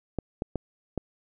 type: clicks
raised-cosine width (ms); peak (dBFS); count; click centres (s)
2; -15; 4; 0.187 / 0.421 / 0.557 / 0.977
effects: none